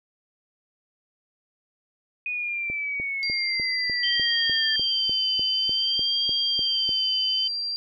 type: exponential sweep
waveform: sine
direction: down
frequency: 2489 to 1760 Hz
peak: -26 dBFS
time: 2.26-4.76 s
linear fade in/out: 2 ms
type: click train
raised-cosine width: 2 ms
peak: -24 dBFS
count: 15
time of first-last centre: 2.7-6.892 s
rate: 3.34 Hz
type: tone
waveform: sine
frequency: 4728 Hz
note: D8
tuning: 11 cents sharp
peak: -26 dBFS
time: 3.23-7.76 s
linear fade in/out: 0 ms
type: tone with vibrato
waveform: sine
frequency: 3136 Hz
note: G7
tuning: in tune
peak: -23 dBFS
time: 4.03-7.48 s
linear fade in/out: 5 ms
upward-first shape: sine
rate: 0.55 Hz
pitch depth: 47 cents each way
effects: none